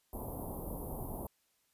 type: band-stop noise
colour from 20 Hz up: pink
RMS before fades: -41 dBFS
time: 0.13-1.27 s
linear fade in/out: 2 ms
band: 970 to 11000 Hz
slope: 48 dB/octave
effects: white hiss -75 dBFS RMS until 1.73 s + resampled to 32000 Hz